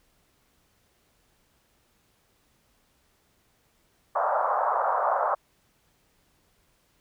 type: band-pass noise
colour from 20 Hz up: pink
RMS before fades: -25 dBFS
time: 4.15-5.35 s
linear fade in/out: 10 ms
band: 570 to 1300 Hz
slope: 48 dB/octave
effects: pink hiss -67 dBFS RMS until 7 s